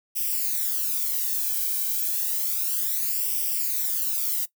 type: noise with flanger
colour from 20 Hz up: violet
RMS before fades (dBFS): -26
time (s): 0.15-4.46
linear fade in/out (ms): 20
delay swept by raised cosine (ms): 0.36 to 1.29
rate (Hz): 0.31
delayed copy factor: +0.9
effects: noise-tail reverb RT60 0.1 s tail -18 dB re dry